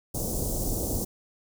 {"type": "band-stop noise", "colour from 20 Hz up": "pink", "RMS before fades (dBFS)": -29, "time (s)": [0.14, 1.05], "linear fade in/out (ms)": 10, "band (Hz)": [640, 6300], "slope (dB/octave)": 24, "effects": []}